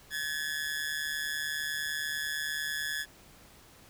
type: tone with amplitude modulation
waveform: sawtooth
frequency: 1700 Hz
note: G#6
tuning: 40 cents sharp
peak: -25 dBFS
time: 0.1-3.06 s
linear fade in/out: 50 ms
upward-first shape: sine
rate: 149 Hz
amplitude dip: 75%
effects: pink hiss -56 dBFS RMS until 3.89 s